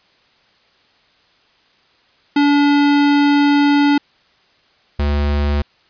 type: tone pair in turn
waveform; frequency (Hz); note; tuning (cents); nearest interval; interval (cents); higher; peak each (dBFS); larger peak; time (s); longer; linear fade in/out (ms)
square; 287.6 / 72.53; D4 / D2; -36 / -21; 2 octaves; 2385; first; -11 / -15; first; 2.36-3.98 / 4.99-5.62; first; 5
effects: white hiss -55 dBFS RMS until 5.89 s + resampled to 11025 Hz